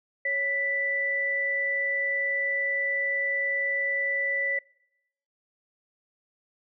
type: tone pair together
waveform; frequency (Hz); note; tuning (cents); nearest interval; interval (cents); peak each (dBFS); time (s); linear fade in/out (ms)
sine; 554.4 / 1977.4; C#5 / B6; 0 / +2; octave + minor seventh; 2202; -34 / -25; 0.25-4.59; 5
effects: noise-tail reverb RT60 0.9 s tail -25 dB re dry